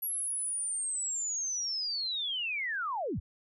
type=linear sweep; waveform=sine; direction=down; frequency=11460 to 36.71 Hz; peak=-31 dBFS; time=0.02-3.2 s; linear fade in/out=10 ms; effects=none